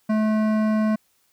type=tone with hard clipping; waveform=sine; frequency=216.1 Hz; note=A3; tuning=31 cents flat; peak=-20 dBFS; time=0.09-0.96 s; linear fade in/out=10 ms; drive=14 dB; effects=white hiss -65 dBFS RMS until 1.32 s